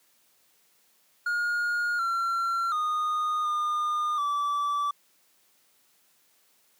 triangle tone with pitch steps, 1428 / 1364 / 1231 / 1214 / 1158 Hz, F6 / F6 / D#6 / D#6 / D6, +38 / -41 / -19 / -43 / -25 cents, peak -23 dBFS, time 1.26-4.91 s, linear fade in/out 5 ms, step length 730 ms, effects white hiss -65 dBFS RMS until 6.79 s + high-pass 150 Hz 12 dB/octave

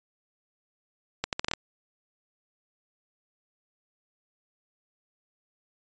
accelerating click train, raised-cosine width 0.2 ms, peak -10 dBFS, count 7, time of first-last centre 1.24-1.536 s, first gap 88 ms, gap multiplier 0.76, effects resampled to 16000 Hz

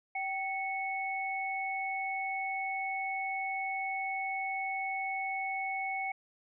sine tone pair together, 772 / 2208 Hz, G5 / C#7, -27 / -7 cents, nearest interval octave + tritone, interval 1820 cents, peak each -35 / -35 dBFS, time 0.15-6.12 s, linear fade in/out 5 ms, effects none

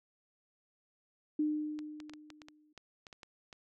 sine tone with exponential decay, 303 Hz, D#4, 46 cents flat, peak -27 dBFS, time 1.39-2.73 s, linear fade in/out 5 ms, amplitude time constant 290 ms
clicks, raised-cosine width 0.2 ms, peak -32 dBFS, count 12, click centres 1.79 / 2.002 / 2.096 / 2.136 / 2.303 / 2.418 / 2.485 / 2.777 / 3.068 / 3.128 / 3.232 / 3.528 s
effects none

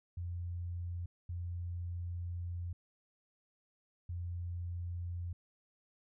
sine tone bursts at uneven times, 87.3 Hz, F2, in tune, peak -37 dBFS, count 3, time 0.17-1.06 / 1.29-2.73 / 4.09-5.33 s, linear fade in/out 5 ms, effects none

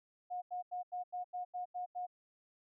sine tone bursts, 721 Hz, F#5, 45 cents flat, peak -37 dBFS, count 9, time 0.3-2.068 s, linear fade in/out 20 ms, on 120 ms, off 86 ms, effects none

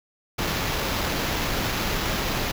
pink noise with sample-and-hold, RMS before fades -26 dBFS, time 0.38-2.52 s, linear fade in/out 10 ms, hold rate 8820 Hz, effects none

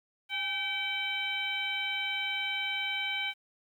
harmonic tone with a mistuned harmonic, 770 Hz, G5, 31 cents flat, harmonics 1 / 2 / 3 / 4 / 5, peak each -42 / -40 / -33 / -35 / -42 dBFS, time 0.29-3.34 s, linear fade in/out 50 ms, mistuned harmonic 1, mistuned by +100 cents, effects 10-bit

